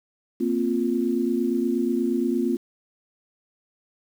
sine chord, Bb suspended second, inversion none, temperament equal, 233.1 / 261.6 / 349.2 Hz, Bb3 / C4 / F4, 0 / 0 / 0 cents, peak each -25 dBFS, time 0.4-2.57 s, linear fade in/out 10 ms, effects 8-bit

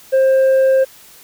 sine tone with tanh clipping, 530 Hz, C5, 22 cents sharp, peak -10 dBFS, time 0.12-0.85 s, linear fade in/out 20 ms, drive 3 dB, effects white hiss -43 dBFS RMS until 1.23 s

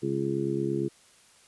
harmonic tone, 68.8 Hz, C#2, 12 cents flat, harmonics 2 / 3 / 4 / 5 / 6, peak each -33 / -34 / -36 / -29 / -33 dBFS, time 0.02-0.89 s, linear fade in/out 20 ms, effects white hiss -58 dBFS RMS until 1.47 s + resampled to 24000 Hz

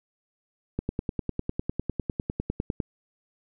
click train, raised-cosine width 3 ms, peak -14 dBFS, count 21, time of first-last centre 0.79-2.802 s, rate 9.94 Hz, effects none

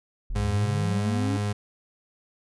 triangle linear sweep, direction up, 33 to 288.5 Hz, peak -25 dBFS, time 0.3-1.37 s, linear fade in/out 0 ms
35% pulse tone, 103.1 Hz, G#2, 12 cents flat, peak -23 dBFS, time 0.35-1.53 s, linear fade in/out 10 ms
effects resampled to 24000 Hz

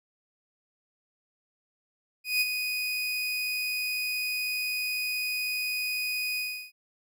30% pulse tone with ADSR envelope, 2489 Hz, D#7, in tune, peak -19 dBFS, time 2.24-6.72 s, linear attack 170 ms, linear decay 31 ms, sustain -7 dB, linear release 340 ms, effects none

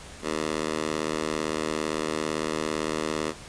10% pulse tone with high-pass filter, 77.78 Hz, D#2, in tune, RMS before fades -29 dBFS, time 0.22-3.34 s, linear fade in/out 50 ms, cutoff 330 Hz, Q 0.82, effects pink hiss -44 dBFS RMS until 3.48 s + resampled to 22050 Hz

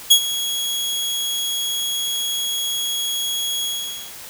sawtooth tone with ADSR envelope, 3322 Hz, G#7, in tune, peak -3 dBFS, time 0.1-4.14 s, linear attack 14 ms, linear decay 78 ms, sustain -15 dB, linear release 500 ms, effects white hiss -37 dBFS RMS until 4.29 s

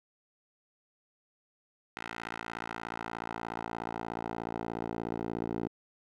10% pulse tone with band-pass filter sweep, 56.8 Hz, A#1, 44 cents flat, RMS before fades -38 dBFS, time 1.97-5.68 s, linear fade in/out 0 ms, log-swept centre 1800 to 400 Hz, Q 1.2, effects none

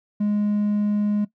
triangle tone, 207.7 Hz, G#3, in tune, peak -16 dBFS, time 0.2-1.25 s, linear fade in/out 10 ms, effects noise-tail reverb RT60 0.1 s tail -18 dB re dry + tanh soft clip ceiling -13 dBFS

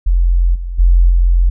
sine tone with level steps, 43.65 Hz, F1, in tune, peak -8 / -19 / -5 / -7 dBFS, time 0.06-1.5 s, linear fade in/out 10 ms, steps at 0.54 / 0.78 / 1.09 s, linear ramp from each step 20 ms, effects none

